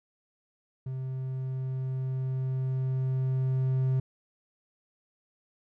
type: tone with level ramp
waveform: triangle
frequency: 130.81 Hz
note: C3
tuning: in tune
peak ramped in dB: -30 to -21 dBFS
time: 0.86-4 s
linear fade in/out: 5 ms
effects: none